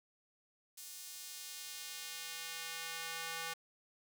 square tone with high-pass filter sweep, 164.8 Hz, E3, in tune, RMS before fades -45 dBFS, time 0.77-3.54 s, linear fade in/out 10 ms, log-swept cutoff 6800 to 1200 Hz, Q 0.7, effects 11-bit

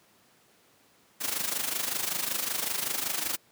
white noise with amplitude modulation, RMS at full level -28 dBFS, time 1.2-3.37 s, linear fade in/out 20 ms, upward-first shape sine, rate 25.3 Hz, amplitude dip 70%, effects pink hiss -62 dBFS RMS until 3.51 s + high-pass 150 Hz 12 dB/octave

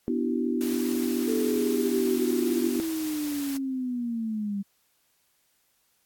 sine chord, E minor seventh, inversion second, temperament equal with one note detuned, 246.9 / 293.7 / 329.6 / 383.7 Hz, B3 / D4 / E4 / G4, 0 / 0 / 0 / -37 cents, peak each -27 / -32 / -30 / -32 dBFS, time 0.08-2.8 s, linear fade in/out 0 ms
white noise, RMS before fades -39 dBFS, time 0.61-3.57 s, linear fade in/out 0 ms
sine linear sweep, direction down, 440 to 196 Hz, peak -27 dBFS, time 1.27-4.63 s, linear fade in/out 20 ms
effects white hiss -69 dBFS RMS until 6.05 s + AAC 64 kbps

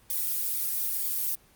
violet noise with flanger, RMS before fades -29 dBFS, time 0.1-1.35 s, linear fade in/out 2 ms, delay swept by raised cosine 0.86 to 3.36 ms, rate 2.1 Hz, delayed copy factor +1, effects pink hiss -59 dBFS RMS until 1.55 s + Opus 24 kbps

